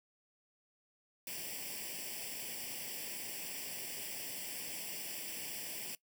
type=noise with comb filter; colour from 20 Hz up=white; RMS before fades=-43 dBFS; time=1.27-5.95 s; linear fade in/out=2 ms; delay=0.38 ms; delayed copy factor=+0.85; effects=noise-tail reverb RT60 0.1 s tail -20 dB re dry + high-pass 150 Hz 12 dB/octave